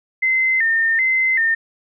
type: tone with vibrato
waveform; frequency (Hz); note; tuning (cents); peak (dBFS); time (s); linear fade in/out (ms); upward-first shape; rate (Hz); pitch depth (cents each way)
sine; 1935; B6; -36; -14; 0.22-1.55; 10; square; 1.3; 110
effects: none